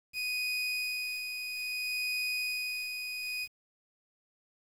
30% pulse tone with tremolo, 2489 Hz, D#7, in tune, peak -28 dBFS, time 0.13-3.48 s, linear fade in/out 50 ms, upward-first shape sine, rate 0.6 Hz, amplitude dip 45%, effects low-pass 12000 Hz 12 dB/octave + 9-bit

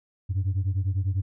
sine beating tone pair, 92.5 / 102.5 Hz, F#2 / G#2, 0 / -22 cents, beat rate 10 Hz, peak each -23 / -25 dBFS, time 0.29-1.22 s, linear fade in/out 20 ms, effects tanh soft clip ceiling -20 dBFS

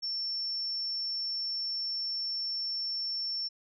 sine tone, 5420 Hz, E8, 47 cents sharp, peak -31 dBFS, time 0.02-3.49 s, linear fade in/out 20 ms, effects none

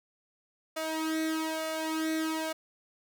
sawtooth tone with flanger, 317.8 Hz, D#4, 37 cents sharp, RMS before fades -32 dBFS, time 0.76-2.53 s, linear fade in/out 10 ms, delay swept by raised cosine 1.7 to 2.65 ms, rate 1.1 Hz, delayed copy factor +0.75, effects none

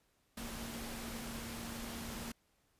sine tone in noise, 231 Hz, A#3, 16 cents flat, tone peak -46 dBFS, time 0.37-2.32 s, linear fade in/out 5 ms, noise pink, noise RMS -45 dBFS, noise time 0.37-2.32 s, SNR -4 dB, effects pink hiss -75 dBFS RMS until 2.79 s + resampled to 32000 Hz

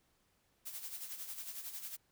blue noise with tremolo, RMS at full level -43 dBFS, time 0.65-1.97 s, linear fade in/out 20 ms, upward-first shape sine, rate 11 Hz, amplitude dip 60%, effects pink hiss -75 dBFS RMS until 2.11 s

